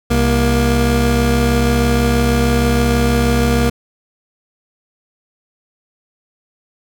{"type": "tone pair together", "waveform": "25% pulse", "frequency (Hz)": [66.3, 236.1], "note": ["C2", "A#3"], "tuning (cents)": [23, 22], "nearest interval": "octave + minor seventh", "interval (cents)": 2199, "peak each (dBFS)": -11, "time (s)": [0.1, 3.7], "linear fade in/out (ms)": 10, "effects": []}